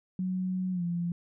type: tone with pitch glide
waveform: sine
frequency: 185 to 172.61 Hz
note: F#3 to F3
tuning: 0 to -20 cents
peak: -28 dBFS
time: 0.19-1.12 s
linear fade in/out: 2 ms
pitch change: -120 cents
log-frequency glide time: 0.72-0.83 s
effects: none